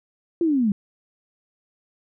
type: linear sweep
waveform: sine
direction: down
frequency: 349.2 to 191.7 Hz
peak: -17 dBFS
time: 0.41-0.72 s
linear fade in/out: 2 ms
effects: none